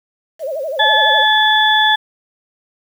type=tone with vibrato; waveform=sine; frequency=585 Hz; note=D5; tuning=7 cents flat; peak=-19 dBFS; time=0.39-1.26 s; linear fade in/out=50 ms; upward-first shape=sine; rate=12 Hz; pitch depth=200 cents each way
type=harmonic tone; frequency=861 Hz; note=A5; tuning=38 cents flat; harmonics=1 / 2 / 4; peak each=-14 / -14 / -14 dBFS; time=0.79-1.96 s; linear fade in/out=10 ms
effects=7-bit